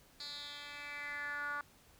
10% pulse tone with band-pass filter sweep, 290 Hz, D4, 22 cents flat, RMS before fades -43 dBFS, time 0.2-1.61 s, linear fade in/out 2 ms, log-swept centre 4400 to 1300 Hz, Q 4.9, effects pink hiss -64 dBFS RMS until 1.99 s

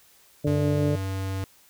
harmonic tone, 146.83 Hz, D3, in tune, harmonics 1 / 2 / 3 / 4, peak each -24 / -27 / -29 / -30 dBFS, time 0.44-0.96 s, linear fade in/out 10 ms
square tone, 96 Hz, G2, 36 cents flat, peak -28 dBFS, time 0.47-1.44 s, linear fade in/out 0 ms
effects white hiss -57 dBFS RMS until 1.69 s

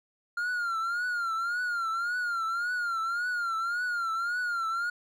triangle tone with vibrato, 1400 Hz, F6, 4 cents sharp, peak -26 dBFS, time 0.37-4.9 s, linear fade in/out 5 ms, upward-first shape triangle, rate 1.8 Hz, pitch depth 110 cents each way, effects none

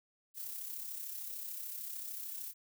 violet noise with amplitude modulation, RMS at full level -41 dBFS, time 0.34-2.54 s, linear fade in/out 50 ms, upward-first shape sine, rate 33.4 Hz, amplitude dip 45%, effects none

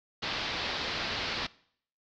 white low-pass noise, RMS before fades -34 dBFS, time 0.22-1.47 s, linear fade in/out 10 ms, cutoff 4800 Hz, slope 48 dB/octave, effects noise-tail reverb RT60 0.6 s tail -21 dB re dry

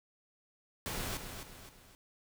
pink noise with echo, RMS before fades -38 dBFS, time 0.86-1.17 s, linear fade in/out 0 ms, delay 260 ms, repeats 3, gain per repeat -7 dB, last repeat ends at 1.95 s, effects none

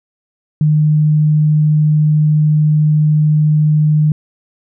sine tone, 152.3 Hz, D#3, 37 cents flat, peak -8 dBFS, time 0.61-4.12 s, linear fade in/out 2 ms, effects none

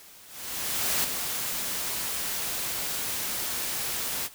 white noise with ADSR envelope, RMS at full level -25 dBFS, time 0.26-4.29 s, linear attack 780 ms, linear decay 5 ms, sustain -6 dB, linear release 36 ms, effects white hiss -50 dBFS RMS until 4.34 s

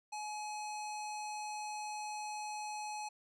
square tone with low-pass filter, 846 Hz, G#5, 32 cents sharp, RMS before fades -42 dBFS, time 0.12-3.09 s, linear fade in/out 10 ms, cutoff 7600 Hz, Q 1.9, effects none

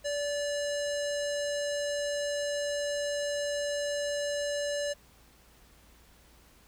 square tone with low-pass filter, 579 Hz, D5, 25 cents flat, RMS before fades -32 dBFS, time 0.04-4.94 s, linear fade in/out 20 ms, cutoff 7200 Hz, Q 2.3, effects added 57 Hz sine -61 dBFS peak until 6.67 s + pink hiss -60 dBFS RMS until 6.67 s

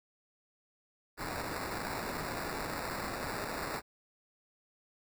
violet noise with sample-and-hold, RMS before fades -38 dBFS, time 1.17-3.82 s, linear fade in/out 50 ms, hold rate 3150 Hz, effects none

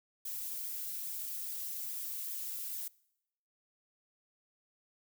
violet noise with flanger, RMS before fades -40 dBFS, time 0.25-2.88 s, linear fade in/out 5 ms, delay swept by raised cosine 0.68 to 6.58 ms, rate 2.4 Hz, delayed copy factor -0.65, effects noise-tail reverb RT60 0.8 s tail -23 dB re dry

